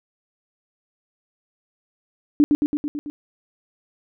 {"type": "tone with echo", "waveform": "sine", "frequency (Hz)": 293.7, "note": "D4", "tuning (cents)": 0, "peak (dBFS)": -10, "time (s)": [2.4, 2.44], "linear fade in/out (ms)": 0, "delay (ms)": 110, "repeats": 6, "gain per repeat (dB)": -3, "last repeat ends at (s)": 3.1, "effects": []}